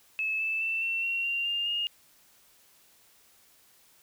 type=tone with pitch steps; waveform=sine; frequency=2600 / 2633 / 2667 / 2701 / 2736 / 2771 / 2806 / 2842 Hz; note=E7 / E7 / E7 / E7 / F7 / F7 / F7 / F7; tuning=-24 / -3 / +20 / +42 / -36 / -14 / +8 / +30 cents; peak=-27 dBFS; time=0.19-1.87 s; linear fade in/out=0 ms; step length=210 ms; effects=white hiss -61 dBFS RMS until 4.02 s